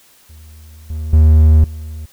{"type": "tone with level steps", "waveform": "triangle", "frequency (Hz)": 77.78, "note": "D#2", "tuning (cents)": 0, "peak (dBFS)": [-34, -18, -3, -23], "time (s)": [0.29, 2.06], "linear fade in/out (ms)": 10, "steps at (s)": [0.9, 1.13, 1.64], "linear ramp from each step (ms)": 2, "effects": ["white hiss -49 dBFS RMS until 2.12 s"]}